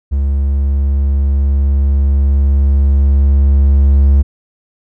triangle tone with level ramp, 69.4 Hz, C#2, 3 cents sharp, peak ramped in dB -9 to -3 dBFS, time 0.11-4.23 s, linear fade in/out 20 ms, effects none

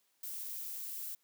violet noise, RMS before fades -42 dBFS, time 0.23-1.15 s, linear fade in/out 5 ms, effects white hiss -75 dBFS RMS until 1.23 s + high-pass 200 Hz 12 dB/octave

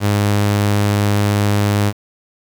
sawtooth tone, 102.6 Hz, G#2, 21 cents flat, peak -9 dBFS, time 0-1.93 s, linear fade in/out 50 ms, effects 7-bit

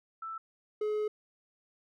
sine / triangle tone pair in turn, 1324 / 424.3 Hz, E6 / G#4, +7 / +37 cents, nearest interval octave + minor sixth, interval 1970 cents, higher first, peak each -37 / -27 dBFS, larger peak second, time 0.22-0.38 / 0.81-1.08 s, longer second, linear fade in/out 5 ms, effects none

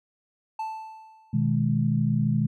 triangle tone with exponential decay, 880 Hz, A5, in tune, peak -25 dBFS, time 0.59-1.56 s, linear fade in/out 5 ms, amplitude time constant 210 ms
sine chord, G# minor, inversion first, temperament equal with one note detuned, 123.47 / 155.56 / 209.7 Hz, B2 / D#3 / G#3, 0 / 0 / +17 cents, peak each -25 dBFS, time 1.33-2.47 s, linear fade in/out 10 ms
effects none

